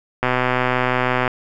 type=click train; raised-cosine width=0.5 ms; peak=-3 dBFS; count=133; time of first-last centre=0.23-1.278 s; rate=126 Hz; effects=none